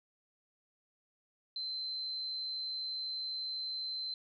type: tone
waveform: sine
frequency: 4086 Hz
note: C8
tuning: 42 cents flat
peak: -36 dBFS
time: 1.56-4.14 s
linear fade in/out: 2 ms
effects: none